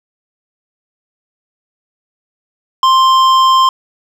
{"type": "tone with hard clipping", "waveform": "sine", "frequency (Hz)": 1050, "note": "C6", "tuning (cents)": 6, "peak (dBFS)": -8, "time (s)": [2.83, 3.69], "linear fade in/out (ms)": 2, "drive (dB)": 10, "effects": []}